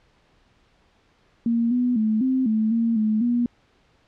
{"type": "tone with pitch steps", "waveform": "sine", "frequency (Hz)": [232.6, 246.9, 217.3, 260.5, 218.2, 229.8, 215.8, 240.2], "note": ["A#3", "B3", "A3", "C4", "A3", "A#3", "A3", "B3"], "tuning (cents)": [-4, 0, -21, -7, -14, -25, -33, -48], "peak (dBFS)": -18, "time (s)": [1.46, 3.46], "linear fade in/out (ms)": 2, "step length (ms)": 250, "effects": ["pink hiss -61 dBFS RMS until 4.07 s", "low-pass 4000 Hz 12 dB/octave"]}